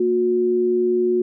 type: tone pair together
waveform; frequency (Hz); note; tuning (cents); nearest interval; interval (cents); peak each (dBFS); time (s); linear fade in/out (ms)
sine; 231.3 / 362; A#3 / F#4; -13 / -38; minor sixth; 775; -25 / -16; 0-1.22; 5
effects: none